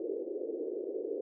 pink band-pass noise, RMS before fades -37 dBFS, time 0-1.21 s, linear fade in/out 2 ms, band 350 to 470 Hz, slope 48 dB/octave, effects none

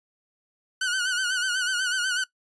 sawtooth tone with vibrato, 1485 Hz, F#6, 6 cents sharp, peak -20 dBFS, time 0.81-2.24 s, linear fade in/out 5 ms, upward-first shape sine, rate 8.1 Hz, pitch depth 73 cents each way, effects noise-tail reverb RT60 0.1 s tail -19 dB re dry + resampled to 22050 Hz

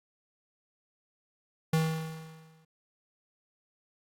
square tone with exponential decay, 160 Hz, D#3, 49 cents sharp, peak -23 dBFS, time 1.73-2.65 s, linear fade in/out 5 ms, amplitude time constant 200 ms, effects AAC 48 kbps

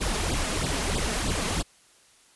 pink noise with flanger, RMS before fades -27 dBFS, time 0-1.63 s, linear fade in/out 20 ms, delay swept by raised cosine 0.23 to 4.83 ms, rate 3.1 Hz, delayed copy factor +0.9, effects white hiss -58 dBFS RMS until 2.35 s + resampled to 24000 Hz

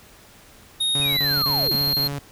square tone with pitch glide, 3729 to 4210 Hz, A#7 to C8, 0 to +10 cents, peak -20 dBFS, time 0.8-2.08 s, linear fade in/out 10 ms, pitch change +210 cents, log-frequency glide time 1.02-1.35 s
sawtooth tone bursts, 141.9 Hz, C#3, 41 cents sharp, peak -23 dBFS, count 5, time 0.95-2.186 s, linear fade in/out 2 ms, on 220 ms, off 34 ms
click train, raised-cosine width 5 ms, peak -27 dBFS, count 20, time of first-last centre 1-2.188 s, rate 16 Hz
sine linear sweep, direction down, 2562 to 156.3 Hz, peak -28 dBFS, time 1.01-1.77 s, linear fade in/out 10 ms
effects pink hiss -49 dBFS RMS until 2.31 s

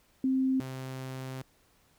sine / sawtooth tone pair in turn, 262.7 / 131.01 Hz, C4 / C3, +7 / +3 cents, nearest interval octave, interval 1204 cents, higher first, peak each -24 / -33 dBFS, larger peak first, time 0.24-0.6 / 0.6-1.42 s, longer second, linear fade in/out 2 ms, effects pink hiss -66 dBFS RMS until 1.98 s

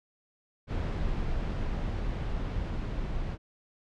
brown noise with level ramp, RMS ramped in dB -30 to -33 dBFS, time 0.67-3.38 s, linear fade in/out 50 ms, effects low-pass 4000 Hz 12 dB/octave

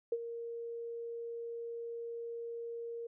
sine tone with ADSR envelope, 466.2 Hz, A#4, in tune, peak -28 dBFS, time 0.12-3.07 s, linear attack 4 ms, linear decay 46 ms, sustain -11 dB, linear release 7 ms, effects none

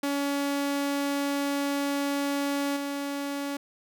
sawtooth tone with level steps, 282.3 Hz, C#4, 32 cents sharp, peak -22 / -26 dBFS, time 0.03-3.57 s, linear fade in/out 5 ms, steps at 2.76 s, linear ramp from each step 10 ms, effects none

